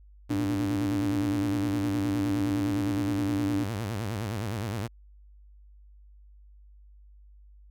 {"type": "tone with vibrato", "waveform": "sawtooth", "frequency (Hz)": 107, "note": "A2", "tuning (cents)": -48, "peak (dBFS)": -26, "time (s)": [0.29, 4.88], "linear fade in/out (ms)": 20, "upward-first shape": "sine", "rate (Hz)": 9.7, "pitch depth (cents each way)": 190}
{"type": "tone", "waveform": "sine", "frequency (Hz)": 293.7, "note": "D4", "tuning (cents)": 0, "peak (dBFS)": -26, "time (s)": [0.3, 3.64], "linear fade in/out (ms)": 5}
{"effects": ["added 50 Hz sine -50 dBFS peak until 7.7 s"]}